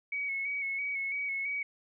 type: tone with vibrato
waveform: sine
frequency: 2227 Hz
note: C#7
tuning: 7 cents sharp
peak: -31 dBFS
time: 0.12-1.63 s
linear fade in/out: 5 ms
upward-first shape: square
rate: 3 Hz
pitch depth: 29 cents each way
effects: none